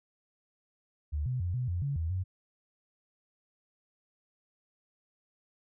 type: tone with pitch steps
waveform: sine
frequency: 74.3 / 126.7 / 88.5 / 125.4 / 88.1 / 140.4 / 81.7 / 92.8 Hz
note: D2 / B2 / F2 / B2 / F2 / C#3 / E2 / F#2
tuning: +21 / +45 / +23 / +27 / +16 / +22 / -15 / +6 cents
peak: -29 dBFS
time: 1.12-2.24 s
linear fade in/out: 20 ms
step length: 140 ms
effects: none